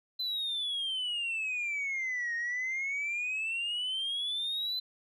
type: exponential two-way sweep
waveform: sine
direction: down then up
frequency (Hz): 4062 to 1854 to 4062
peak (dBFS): -29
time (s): 0.19-4.8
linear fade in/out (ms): 10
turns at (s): 2.35
effects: tanh soft clip ceiling -29 dBFS